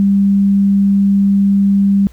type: tone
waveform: sine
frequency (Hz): 198.3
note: G3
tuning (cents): +20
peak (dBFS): -8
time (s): 0-2.07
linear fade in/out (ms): 0
effects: added 60 Hz sine -38 dBFS peak until 2.12 s + pink hiss -49 dBFS RMS until 2.12 s